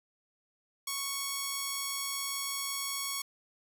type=tone; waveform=5% pulse; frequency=1108.7 Hz; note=C#6; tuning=in tune; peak=-21 dBFS; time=0.87-3.22 s; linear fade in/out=5 ms; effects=none